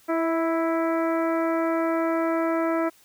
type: harmonic tone with a mistuned harmonic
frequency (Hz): 329.6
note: E4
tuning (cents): 0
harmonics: 1 / 2 / 3 / 4 / 5 / 6 / 7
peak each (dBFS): -24 / -26 / -33 / -31 / -39 / -39 / -42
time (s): 0.08-2.9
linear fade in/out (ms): 20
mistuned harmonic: 2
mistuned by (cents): -17
effects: white hiss -57 dBFS RMS until 3.04 s